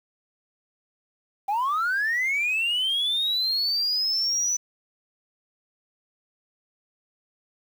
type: linear sweep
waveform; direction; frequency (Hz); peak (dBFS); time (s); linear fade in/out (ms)
sine; up; 773 to 6010; -20; 1.48-4.57; 10
effects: tanh soft clip ceiling -20 dBFS + 8-bit